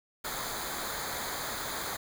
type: noise with comb filter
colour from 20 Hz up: pink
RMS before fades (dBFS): -36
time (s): 0.24-1.97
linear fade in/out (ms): 10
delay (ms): 0.36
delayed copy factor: -0.75
effects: none